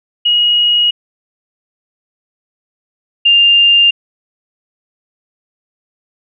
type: tone pair in turn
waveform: sine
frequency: 2892 / 2800 Hz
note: F#7 / F7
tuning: -40 / +4 cents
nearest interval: minor second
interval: 56 cents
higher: first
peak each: -8 / -5 dBFS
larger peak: second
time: 0.25-0.91 / 3.25-3.91 s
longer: neither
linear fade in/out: 10 ms
effects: none